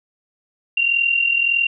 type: tone with amplitude modulation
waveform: sine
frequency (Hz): 2765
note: F7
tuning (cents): -18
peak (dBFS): -12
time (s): 0.77-1.67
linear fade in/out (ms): 5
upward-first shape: sine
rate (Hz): 41.7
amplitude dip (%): 65
effects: none